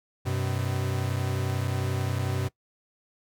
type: tone pair together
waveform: 45% pulse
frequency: 95.59 / 126.8 Hz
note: G2 / B2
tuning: -43 / +46 cents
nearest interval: perfect fourth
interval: 489 cents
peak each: -29 / -29 dBFS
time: 0.25-2.49 s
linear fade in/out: 20 ms
effects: noise-tail reverb RT60 0.1 s tail -20 dB re dry